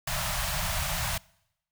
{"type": "band-stop noise", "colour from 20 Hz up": "pink", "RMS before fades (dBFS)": -30, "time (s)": [0.07, 1.18], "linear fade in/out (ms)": 5, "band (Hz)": [180, 580], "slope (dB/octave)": 96, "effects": ["noise-tail reverb RT60 0.8 s tail -24 dB re dry"]}